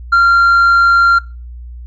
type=tone with tanh clipping; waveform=sine; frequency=1383 Hz; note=F6; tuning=17 cents flat; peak=-6 dBFS; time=0.12-1.19 s; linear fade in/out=10 ms; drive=2 dB; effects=noise-tail reverb RT60 0.3 s tail -22 dB re dry + added 60 Hz sine -27 dBFS peak until 1.86 s